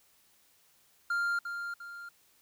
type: tone with echo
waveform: triangle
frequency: 1396.9 Hz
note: F6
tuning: in tune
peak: -26 dBFS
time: 1.1-1.39 s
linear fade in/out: 5 ms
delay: 350 ms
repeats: 2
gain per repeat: -7 dB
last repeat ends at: 2.09 s
effects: white hiss -66 dBFS RMS until 2.41 s